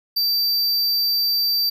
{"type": "tone", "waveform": "square", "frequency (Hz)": 4660, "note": "D8", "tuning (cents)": -14, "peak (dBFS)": -18, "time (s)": [0.16, 1.7], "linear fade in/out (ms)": 10, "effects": ["10-bit"]}